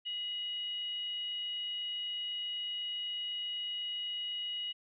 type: tone with frequency modulation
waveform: sine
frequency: 2903 Hz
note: F#7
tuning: 34 cents flat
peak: -35 dBFS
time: 0.05-4.73 s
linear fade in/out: 20 ms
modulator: 872 Hz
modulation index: 0.21
effects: none